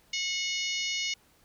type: harmonic tone with a mistuned harmonic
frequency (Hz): 728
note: F#5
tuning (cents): -28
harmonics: 3 / 4 / 5 / 6 / 7 / 8 / 9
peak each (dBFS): -34 / -34 / -39 / -39 / -38 / -41 / -39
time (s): 0.13-1.14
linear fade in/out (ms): 5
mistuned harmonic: 7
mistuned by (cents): +27
effects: pink hiss -63 dBFS RMS until 1.44 s